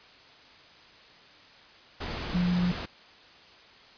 sine tone in noise, 177.9 Hz, F3, 32 cents sharp, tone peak -23 dBFS, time 2.34-2.72 s, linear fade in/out 10 ms, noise pink, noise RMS -35 dBFS, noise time 2-2.86 s, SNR +9 dB, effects white hiss -53 dBFS RMS until 3.97 s + resampled to 11025 Hz

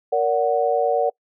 sine chord, Bb augmented, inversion none, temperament equal with one note detuned, 466.2 / 575.6 / 740 Hz, Bb4 / D5 / F#5, 0 / -35 / 0 cents, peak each -21 dBFS, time 0.12-1.1 s, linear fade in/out 10 ms, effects noise-tail reverb RT60 0.1 s tail -25 dB re dry

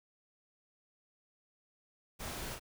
pink noise with echo, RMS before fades -43 dBFS, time 2.19-2.56 s, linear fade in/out 20 ms, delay 37 ms, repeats 1, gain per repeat -4 dB, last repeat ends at 2.597 s, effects none

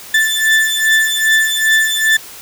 35% pulse beating tone pair, 1760 / 1762.5 Hz, A6 / A6, 0 / +2 cents, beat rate 2.5 Hz, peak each -12 dBFS, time 0.14-2.17 s, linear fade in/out 5 ms, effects white hiss -34 dBFS RMS until 2.41 s

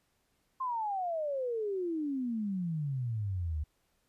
sine exponential sweep, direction down, 1064 to 72.3 Hz, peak -31 dBFS, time 0.6-3.64 s, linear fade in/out 10 ms, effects pink hiss -75 dBFS RMS until 4.08 s + resampled to 32000 Hz

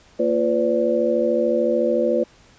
harmonic tone with a mistuned harmonic, 115.4 Hz, A#2, 17 cents flat, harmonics 2 / 3 / 4 / 5, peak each -25 / -23 / -20 / -22 dBFS, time 0.19-2.24 s, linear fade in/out 10 ms, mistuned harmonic 4, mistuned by +150 cents, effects pink hiss -52 dBFS RMS until 2.58 s + resampled to 16000 Hz

